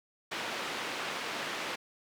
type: band-pass noise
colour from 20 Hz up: white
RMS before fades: -37 dBFS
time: 0.31-1.76 s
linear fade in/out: 10 ms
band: 220 to 2700 Hz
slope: 12 dB/octave
effects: none